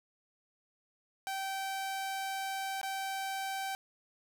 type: tone with dropouts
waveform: sawtooth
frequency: 775 Hz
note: G5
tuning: 20 cents flat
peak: -31 dBFS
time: 1.27-3.75 s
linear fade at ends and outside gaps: 0 ms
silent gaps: 2.814-2.831 s
effects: none